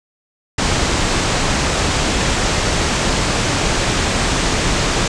pink low-pass noise, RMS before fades -17 dBFS, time 0.58-5.08 s, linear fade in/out 5 ms, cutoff 8300 Hz, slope 48 dB/octave, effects none

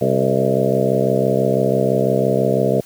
harmonic tone with a mistuned harmonic, 66 Hz, C2, 16 cents sharp, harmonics 2 / 3 / 4 / 5 / 6 / 7 / 8 / 9 / 10, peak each -22 / -22 / -25 / -30 / -22 / -20 / -24 / -22 / -24 dBFS, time 0.01-2.81 s, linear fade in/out 5 ms, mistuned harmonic 9, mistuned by +32 cents, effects white hiss -45 dBFS RMS until 2.85 s

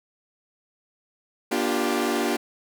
sawtooth chord, G minor seventh, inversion first, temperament equal with one note detuned, 238.8 / 293.7 / 349.2 / 392 Hz, Bb3 / D4 / F4 / G4, +42 / 0 / 0 / 0 cents, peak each -24 dBFS, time 1.51-2.37 s, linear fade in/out 10 ms, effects none

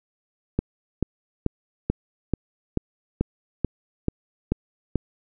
click train, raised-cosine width 3 ms, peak -8 dBFS, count 11, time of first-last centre 0.59-4.957 s, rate 2.29 Hz, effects none

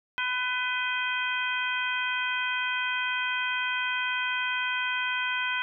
harmonic tone with a mistuned harmonic, 501 Hz, B4, 25 cents sharp, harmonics 2 / 3 / 4 / 5 / 6, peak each -34 / -30 / -35 / -32 / -35 dBFS, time 0.18-5.62 s, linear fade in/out 0 ms, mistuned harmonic 6, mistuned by +92 cents, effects none

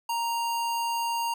square tone, 932.3 Hz, A#5, in tune, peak -27 dBFS, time 0.09-1.34 s, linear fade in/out 5 ms, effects none

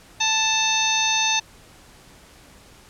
harmonic tone with a mistuned harmonic, 880 Hz, A5, in tune, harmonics 1 / 2 / 3 / 4 / 5 / 6 / 7, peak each -25 / -31 / -24 / -24 / -30 / -34 / -24 dBFS, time 0.2-1.4 s, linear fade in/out 10 ms, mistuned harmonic 4, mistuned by +57 cents, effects pink hiss -49 dBFS RMS until 2.89 s + low-pass 11000 Hz 12 dB/octave

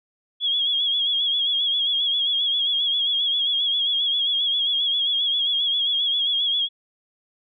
sine tone with vibrato, 3322 Hz, G#7, in tune, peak -19 dBFS, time 0.4-6.69 s, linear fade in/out 50 ms, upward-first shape sine, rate 7.5 Hz, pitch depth 56 cents each way, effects none

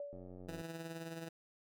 sine tone with exponential decay, 574 Hz, D5, 40 cents flat, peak -39 dBFS, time 0-0.51 s, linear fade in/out 2 ms, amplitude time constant 110 ms
click train, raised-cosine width 2 ms, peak -39 dBFS, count 45, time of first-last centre 0.13-0.614 s, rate 91 Hz
15% pulse tone with tremolo, 164.81 Hz, E3, in tune, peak -35 dBFS, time 0.48-1.29 s, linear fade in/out 10 ms, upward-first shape triangle, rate 19 Hz, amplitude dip 55%
effects none

